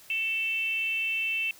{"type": "tone with frequency modulation", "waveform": "sine", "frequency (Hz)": 2661, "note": "E7", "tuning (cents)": 16, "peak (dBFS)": -26, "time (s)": [0.1, 1.51], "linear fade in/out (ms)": 2, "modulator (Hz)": 428, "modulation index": 0.47, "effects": ["white hiss -53 dBFS RMS until 1.59 s"]}